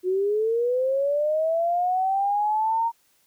sine linear sweep, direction up, 359.4 to 932.3 Hz, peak -20 dBFS, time 0.03-2.92 s, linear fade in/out 50 ms, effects white hiss -64 dBFS RMS until 3.26 s

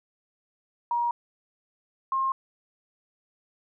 sine tone pair in turn, 950 / 1066.3 Hz, A#5 / C6, +33 / +32 cents, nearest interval major second, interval 199 cents, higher second, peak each -23 / -23 dBFS, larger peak neither, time 0.91-1.11 / 2.12-2.32 s, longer neither, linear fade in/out 2 ms, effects none

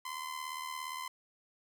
sawtooth tone with amplitude modulation, 1029 Hz, C6, 29 cents flat, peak -32 dBFS, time 0.05-1.08 s, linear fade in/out 5 ms, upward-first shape sine, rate 77.3 Hz, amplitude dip 65%, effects none

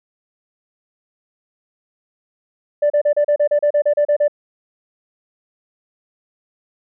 sine tone bursts, 587.3 Hz, D5, in tune, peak -10 dBFS, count 13, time 2.82-4.281 s, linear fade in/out 10 ms, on 81 ms, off 34 ms, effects tanh soft clip ceiling -9 dBFS

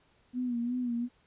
sine tone with vibrato, 243.1 Hz, B3, 27 cents flat, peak -29 dBFS, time 0.33-1.09 s, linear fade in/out 50 ms, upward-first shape sine, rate 2.8 Hz, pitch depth 61 cents each way, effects pink hiss -67 dBFS RMS until 1.26 s + resampled to 8000 Hz

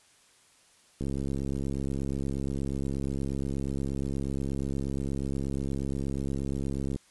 click train, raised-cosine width 3 ms, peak -20 dBFS, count 408, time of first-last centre 1.01-6.96 s, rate 68.4 Hz, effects white hiss -61 dBFS RMS until 7.1 s + resampled to 24000 Hz

